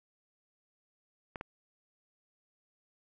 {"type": "clicks", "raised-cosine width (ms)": 0.5, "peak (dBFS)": -24, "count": 2, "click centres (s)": [1.358, 1.411], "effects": []}